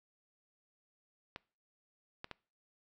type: clicks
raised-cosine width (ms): 0.3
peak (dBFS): -26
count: 3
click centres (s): 1.361 / 2.244 / 2.313
effects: noise-tail reverb RT60 0.4 s tail -24 dB re dry